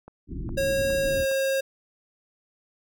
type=click train; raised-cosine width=1 ms; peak=-29 dBFS; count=4; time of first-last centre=0.08-1.315 s; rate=2.43 Hz
type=low-pass noise; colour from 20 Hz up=pink; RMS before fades=-33 dBFS; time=0.27-1.26 s; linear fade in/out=50 ms; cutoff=370 Hz; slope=96 dB/octave
type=tone with pitch glide; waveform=square; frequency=545 to 538.7 Hz; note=C#5 to C#5; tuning=-29 to -50 cents; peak=-23 dBFS; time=0.57-1.61 s; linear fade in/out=10 ms; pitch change=-21 cents; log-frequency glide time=1.02-1.25 s
effects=none